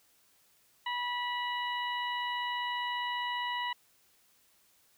harmonic tone, 975 Hz, B5, 23 cents flat, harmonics 1 / 2 / 3 / 4, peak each -34 / -37 / -39 / -46 dBFS, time 0.86-3.73 s, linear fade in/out 5 ms, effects white hiss -67 dBFS RMS until 4.97 s

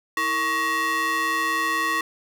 square ring-modulated tone, 392 Hz, G4, in tune, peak -19 dBFS, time 0.17-2.01 s, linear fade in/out 2 ms, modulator 1500 Hz, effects none

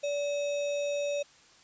sine tone with sample-and-hold, 576 Hz, D5, 34 cents flat, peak -28 dBFS, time 0.03-1.23 s, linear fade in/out 10 ms, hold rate 3150 Hz, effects white hiss -58 dBFS RMS until 1.63 s + resampled to 16000 Hz

